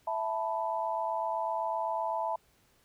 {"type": "chord", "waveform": "sine", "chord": "E suspended fourth", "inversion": "none", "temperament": "equal", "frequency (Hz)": [659.3, 880, 987.8], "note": ["E5", "A5", "B5"], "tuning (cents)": [0, 0, 0], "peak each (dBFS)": [-34, -33, -35], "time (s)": [0.07, 2.36], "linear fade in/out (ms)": 5, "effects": ["pink hiss -67 dBFS RMS until 2.84 s"]}